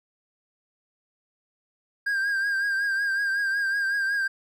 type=tone with vibrato; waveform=triangle; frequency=1604 Hz; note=G6; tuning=39 cents sharp; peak=-21 dBFS; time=2.06-4.28 s; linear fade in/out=10 ms; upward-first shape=triangle; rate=5.4 Hz; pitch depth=56 cents each way; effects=none